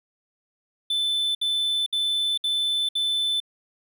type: tone bursts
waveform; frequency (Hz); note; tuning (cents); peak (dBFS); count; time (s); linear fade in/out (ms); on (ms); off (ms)
triangle; 3520; A7; 0; -20; 5; 0.9-3.402; 5; 450; 63
effects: none